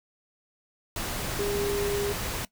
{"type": "tone in noise", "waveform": "sine", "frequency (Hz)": 405.7, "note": "G#4", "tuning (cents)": -41, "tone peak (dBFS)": -27, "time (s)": [1.39, 2.12], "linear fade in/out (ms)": 2, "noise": "pink", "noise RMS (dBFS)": -32, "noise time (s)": [0.96, 2.45], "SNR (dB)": 2, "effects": ["noise-tail reverb RT60 0.1 s tail -19 dB re dry"]}